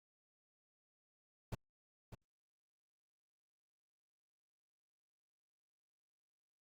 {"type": "noise with echo", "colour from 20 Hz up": "brown", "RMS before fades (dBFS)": -41, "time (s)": [1.52, 1.55], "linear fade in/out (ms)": 5, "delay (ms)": 600, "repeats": 1, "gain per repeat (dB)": -10, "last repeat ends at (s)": 2.15, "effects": ["Opus 48 kbps"]}